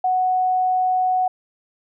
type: tone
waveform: sine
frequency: 740 Hz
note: F#5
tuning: in tune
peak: -16 dBFS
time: 0.04-1.28 s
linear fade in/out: 5 ms
effects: none